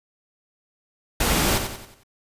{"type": "noise with echo", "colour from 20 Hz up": "pink", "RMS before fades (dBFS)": -21, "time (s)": [1.2, 1.58], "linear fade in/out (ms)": 5, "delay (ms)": 91, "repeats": 5, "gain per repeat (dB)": -7, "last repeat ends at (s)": 2.035, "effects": ["resampled to 32000 Hz"]}